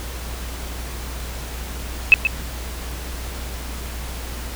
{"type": "tone with echo", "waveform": "sine", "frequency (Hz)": 2600, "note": "E7", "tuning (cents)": -24, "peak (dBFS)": -4, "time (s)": [2.12, 2.14], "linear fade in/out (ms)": 0, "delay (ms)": 130, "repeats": 1, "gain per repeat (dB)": -10, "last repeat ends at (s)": 2.27, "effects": ["added 60 Hz sine -29 dBFS peak until 4.55 s", "pink hiss -34 dBFS RMS until 4.55 s"]}